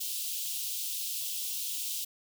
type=high-pass noise; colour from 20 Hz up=white; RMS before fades=-35 dBFS; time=0-2.05 s; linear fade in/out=10 ms; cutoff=2800 Hz; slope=48 dB/octave; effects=none